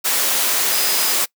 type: tone in noise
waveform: sine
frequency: 5000 Hz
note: D#8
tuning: 8 cents sharp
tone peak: -25 dBFS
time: 0.71-1.14 s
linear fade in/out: 20 ms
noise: white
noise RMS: -18 dBFS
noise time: 0.04-1.26 s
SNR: -10 dB
effects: noise-tail reverb RT60 0.1 s tail -23 dB re dry + high-pass 300 Hz 12 dB/octave